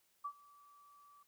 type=tone with ADSR envelope; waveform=sine; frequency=1155 Hz; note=D6; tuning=29 cents flat; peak=-37 dBFS; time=0.24-1.23 s; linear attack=13 ms; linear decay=69 ms; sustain=-23 dB; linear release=4 ms; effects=white hiss -75 dBFS RMS until 1.27 s